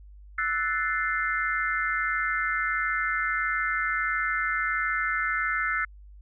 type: chord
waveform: sine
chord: F# half-diminished seventh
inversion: third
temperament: equal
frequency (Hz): 1318.5 / 1480 / 1760 / 2093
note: E6 / F#6 / A6 / C7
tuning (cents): 0 / 0 / 0 / 0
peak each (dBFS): -30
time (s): 0.38-5.85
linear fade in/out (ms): 5
effects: added 50 Hz sine -45 dBFS peak until 6.21 s